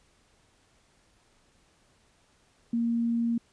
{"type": "tone", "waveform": "sine", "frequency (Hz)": 233.1, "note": "A#3", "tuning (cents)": 0, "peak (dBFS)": -24, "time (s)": [2.73, 3.38], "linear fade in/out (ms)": 5, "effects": ["pink hiss -65 dBFS RMS until 3.52 s", "resampled to 22050 Hz"]}